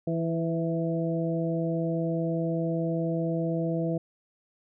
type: harmonic tone with a mistuned harmonic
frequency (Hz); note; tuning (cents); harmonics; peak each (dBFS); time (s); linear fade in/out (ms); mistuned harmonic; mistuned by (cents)
164.81; E3; 0; 1 / 2 / 3 / 4; -28 / -31 / -33 / -34; 0.07-3.98; 5; 3; +18
effects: none